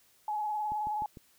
sine tone with vibrato, 846 Hz, G#5, 32 cents sharp, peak -30 dBFS, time 0.28-1.06 s, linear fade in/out 2 ms, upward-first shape triangle, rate 19 Hz, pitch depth 39 cents each way
click train, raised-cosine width 3 ms, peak -33 dBFS, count 4, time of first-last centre 0.72-1.172 s, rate 6.64 Hz
effects white hiss -65 dBFS RMS until 1.38 s

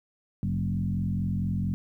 sine tone with frequency modulation, 144.6 Hz, D3, 27 cents flat, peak -25 dBFS, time 0.43-1.74 s, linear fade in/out 0 ms, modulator 44.4 Hz, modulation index 1.7, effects 11-bit

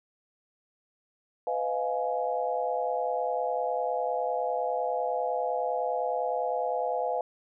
sine chord, F half-diminished seventh, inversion second, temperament just, 502.9 / 628.6 / 698.5 / 838.1 Hz, Cb5 / Eb5 / F5 / Ab5, +31 / +18 / 0 / +16 cents, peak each -31 / -34 / -31 / -33 dBFS, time 1.47-7.21 s, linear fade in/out 2 ms, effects none

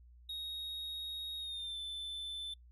triangle tone with pitch glide, 3758 to 3527 Hz, A#7 to A7, +13 to +3 cents, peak -38 dBFS, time 0.29-2.54 s, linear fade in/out 5 ms, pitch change -110 cents, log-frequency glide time 1.39-1.78 s, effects noise-tail reverb RT60 0.1 s tail -24 dB re dry + added 60 Hz sine -56 dBFS peak until 2.71 s

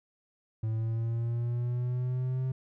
triangle linear sweep, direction up, 110 to 130.81 Hz, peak -26 dBFS, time 0.63-2.52 s, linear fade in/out 5 ms, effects none

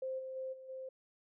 sine tone with level steps, 523.3 Hz, C5, in tune, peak -36 / -41 / -38 / -49 / -42 dBFS, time 0.02-0.89 s, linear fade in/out 5 ms, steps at 0.18 / 0.35 / 0.52 / 0.68 s, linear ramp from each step 20 ms, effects none

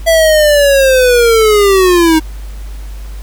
square linear sweep, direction down, 665 to 311.1 Hz, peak -6 dBFS, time 0.06-2.2 s, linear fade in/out 20 ms, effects added 50 Hz sine -22 dBFS peak until 3.22 s + pink hiss -39 dBFS RMS until 3.22 s

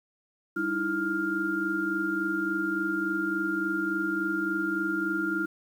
sine tone cluster, 195.8 / 304.8 / 328.3 / 1402 Hz, G3 / D#4 / E4 / F6, -2 / -36 / -7 / +6 cents, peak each -37 / -34 / -30 / -29 dBFS, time 0.56-5.46 s, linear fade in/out 10 ms, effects 9-bit

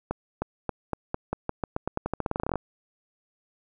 accelerating click train, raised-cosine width 1 ms, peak -13 dBFS, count 24, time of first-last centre 0.11-2.557 s, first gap 310 ms, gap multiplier 0.88, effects none

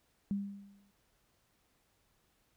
sine tone with exponential decay, 200 Hz, G3, 35 cents sharp, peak -29 dBFS, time 0.31-0.91 s, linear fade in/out 0 ms, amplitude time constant 130 ms, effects pink hiss -74 dBFS RMS until 2.56 s

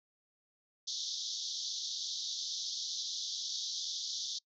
pink band-pass noise, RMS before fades -39 dBFS, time 0.87-4.39 s, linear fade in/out 10 ms, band 3400 to 6400 Hz, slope 96 dB/octave, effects noise-tail reverb RT60 0.1 s tail -25 dB re dry

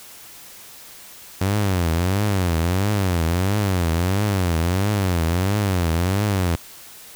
sawtooth tone with vibrato, 92.3 Hz, F#2, 4 cents flat, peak -14 dBFS, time 1.41-6.56 s, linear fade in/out 5 ms, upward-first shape triangle, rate 1.5 Hz, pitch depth 250 cents each way, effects white hiss -42 dBFS RMS until 7.15 s

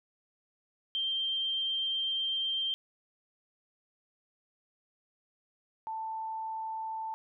sine tone pair in turn, 3156 / 885.6 Hz, G7 / A5, +11 / +11 cents, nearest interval octave + minor seventh, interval 2200 cents, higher first, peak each -29 / -34 dBFS, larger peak first, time 0.95-2.74 / 5.87-7.14 s, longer first, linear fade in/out 0 ms, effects none

